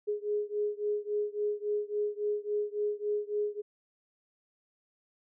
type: beating tone pair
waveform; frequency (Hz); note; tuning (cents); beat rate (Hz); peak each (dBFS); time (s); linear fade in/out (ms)
sine; 415.3 / 418.9; G#4 / G#4; 0 / +15; 3.6; -32 / -33; 0.07-3.62; 20
effects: none